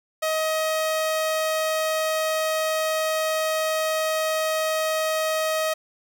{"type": "tone", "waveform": "sawtooth", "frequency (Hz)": 631, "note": "D#5", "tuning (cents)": 24, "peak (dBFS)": -18, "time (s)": [0.22, 5.74], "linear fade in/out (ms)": 10, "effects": []}